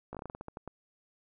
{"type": "slowing click train", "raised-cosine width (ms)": 1, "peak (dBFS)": -27, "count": 12, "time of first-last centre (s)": [0.13, 0.677], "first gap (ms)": 17, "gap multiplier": 1.2, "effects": []}